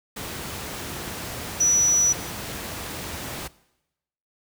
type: tone in noise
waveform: sine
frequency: 5900 Hz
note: F#8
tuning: 6 cents flat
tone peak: -16 dBFS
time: 1.6-2.13 s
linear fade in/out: 10 ms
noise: pink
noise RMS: -33 dBFS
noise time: 0.16-3.48 s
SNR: +14 dB
effects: noise-tail reverb RT60 0.9 s tail -20 dB re dry + high-pass 60 Hz 12 dB/octave